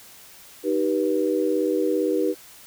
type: chord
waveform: sine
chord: Eb augmented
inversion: none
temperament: just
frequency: 311.1 / 388.9 / 486.1 Hz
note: Eb4 / G4 / B4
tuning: 0 / -14 / -28 cents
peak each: -24 dBFS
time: 0.63-2.35 s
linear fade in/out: 50 ms
effects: white hiss -47 dBFS RMS until 2.66 s